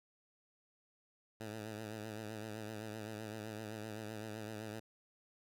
10% pulse tone with vibrato, 108.4 Hz, A2, 25 cents flat, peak -35 dBFS, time 1.4-4.8 s, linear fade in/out 10 ms, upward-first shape triangle, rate 7.8 Hz, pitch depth 69 cents each way, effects none

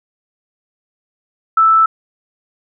sine tone, 1318.5 Hz, E6, in tune, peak -7 dBFS, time 1.57-1.86 s, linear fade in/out 5 ms, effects none

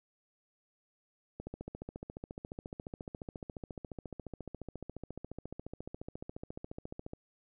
click train, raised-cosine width 2 ms, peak -28 dBFS, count 83, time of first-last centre 1.4-7.134 s, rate 14.3 Hz, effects none

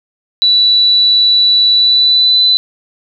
sine tone with pitch glide, 3951 to 4002 Hz, B7 to B7, 0 to +22 cents, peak -6 dBFS, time 0.42-2.57 s, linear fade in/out 0 ms, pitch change +22 cents, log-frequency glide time 1.73-2.44 s, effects none

